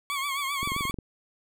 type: tone with vibrato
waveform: 20% pulse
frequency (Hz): 1113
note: C#6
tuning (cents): +7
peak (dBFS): -23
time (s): 0.1-0.91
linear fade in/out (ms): 0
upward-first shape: triangle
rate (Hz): 7.6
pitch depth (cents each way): 88
type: click train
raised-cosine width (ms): 3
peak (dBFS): -22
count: 9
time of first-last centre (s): 0.63-0.987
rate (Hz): 22.4
effects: none